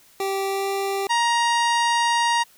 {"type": "tone with pitch glide", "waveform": "25% pulse", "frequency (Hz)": [389.9, 393.1], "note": ["G4", "G4"], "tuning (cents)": [-9, 5], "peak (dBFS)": -19, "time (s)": [0.2, 1.07], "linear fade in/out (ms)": 2, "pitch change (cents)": 14, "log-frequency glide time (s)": [0.45, 0.69]}
{"type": "harmonic tone", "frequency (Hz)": 940, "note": "A#5", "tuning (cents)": 14, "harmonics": [1, 2, 3, 4, 5, 6, 7, 9, 10], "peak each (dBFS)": [-19, -25, -29, -31, -33, -35, -36, -38, -39], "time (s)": [1.09, 2.44], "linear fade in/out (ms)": 20}
{"effects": ["white hiss -54 dBFS RMS until 2.57 s"]}